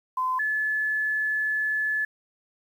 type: tone pair in turn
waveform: sine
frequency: 1025 / 1723.8 Hz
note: C6 / A6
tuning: -36 / -36 cents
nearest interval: major sixth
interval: 900 cents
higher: second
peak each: -23 dBFS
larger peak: neither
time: 0.17-0.39 / 0.39-2.05 s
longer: second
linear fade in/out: 5 ms
effects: 9-bit